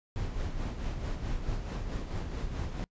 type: noise with tremolo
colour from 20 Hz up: brown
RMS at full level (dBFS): -32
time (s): 0.16-2.84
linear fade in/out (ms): 0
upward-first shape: sine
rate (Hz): 4.6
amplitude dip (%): 50
effects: noise-tail reverb RT60 0.1 s tail -26 dB re dry + resampled to 16000 Hz